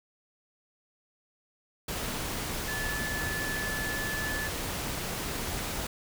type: tone in noise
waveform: sine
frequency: 1734 Hz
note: A6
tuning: 26 cents flat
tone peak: -33 dBFS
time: 2.68-4.48 s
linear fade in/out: 5 ms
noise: pink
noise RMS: -34 dBFS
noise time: 1.88-5.87 s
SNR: -2 dB
effects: none